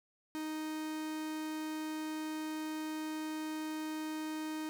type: tone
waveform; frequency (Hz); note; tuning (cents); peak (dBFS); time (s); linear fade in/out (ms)
45% pulse; 311.1; D#4; 0; -37; 0.35-4.69; 0
effects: none